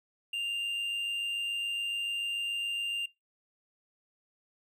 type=tone with amplitude modulation; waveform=triangle; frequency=2793 Hz; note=F7; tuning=1 cent flat; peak=-28 dBFS; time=0.33-3.06 s; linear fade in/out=5 ms; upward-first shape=sine; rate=107 Hz; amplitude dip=30%; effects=noise-tail reverb RT60 0.2 s tail -21 dB re dry